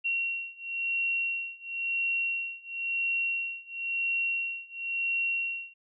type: beating tone pair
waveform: sine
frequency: 2738 / 2738.97 Hz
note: F7 / F7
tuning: -35 / -34 cents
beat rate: 0.97 Hz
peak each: -32 / -31 dBFS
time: 0.04-5.74 s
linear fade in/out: 20 ms
effects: none